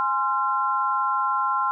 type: chord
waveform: sine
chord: F minor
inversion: first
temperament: equal with one note detuned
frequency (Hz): 830.6 / 1046.5 / 1365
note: Ab5 / C6 / F6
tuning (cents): 0 / 0 / -40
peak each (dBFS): -28 / -23 / -25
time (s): 0-1.71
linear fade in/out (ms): 0
effects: none